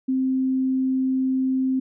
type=tone; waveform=sine; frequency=261.6 Hz; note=C4; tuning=in tune; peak=-19 dBFS; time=0.08-1.8 s; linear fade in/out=10 ms; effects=none